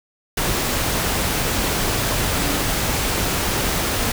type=tone in noise; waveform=sine; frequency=284.3 Hz; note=C#4; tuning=44 cents sharp; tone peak=-27 dBFS; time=2.37-2.59 s; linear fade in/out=5 ms; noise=pink; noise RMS=-21 dBFS; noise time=0.37-4.12 s; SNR=-9 dB; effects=none